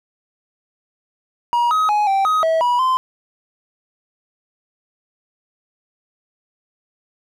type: tone with pitch steps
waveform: triangle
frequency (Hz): 954 / 1266 / 837 / 780 / 1260 / 648 / 973 / 1034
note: A#5 / D#6 / G#5 / G5 / D#6 / E5 / B5 / C6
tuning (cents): +40 / +30 / +13 / -9 / +21 / -30 / -26 / -21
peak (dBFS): -12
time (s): 1.53-2.97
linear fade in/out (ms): 0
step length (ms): 180
effects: none